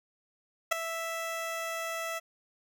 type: tone with ADSR envelope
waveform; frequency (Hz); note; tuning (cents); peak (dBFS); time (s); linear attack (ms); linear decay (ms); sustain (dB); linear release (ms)
15% pulse; 659.3; E5; 0; -14; 0.71-2.2; 14; 4; -13; 24
effects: none